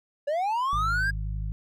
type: linear sweep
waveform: triangle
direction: up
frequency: 555 to 1643 Hz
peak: -22 dBFS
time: 0.27-1.11 s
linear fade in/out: 10 ms
type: harmonic tone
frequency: 51.91 Hz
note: G#1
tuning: in tune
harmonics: 1 / 2 / 3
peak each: -29 / -35 / -39 dBFS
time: 0.73-1.52 s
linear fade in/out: 0 ms
effects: none